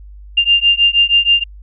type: beating tone pair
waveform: sine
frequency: 2794 / 2800.3 Hz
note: F7 / F7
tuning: 0 / +4 cents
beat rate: 6.3 Hz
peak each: -12 dBFS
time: 0.37-1.44 s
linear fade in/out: 10 ms
effects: added 50 Hz sine -33 dBFS peak until 1.62 s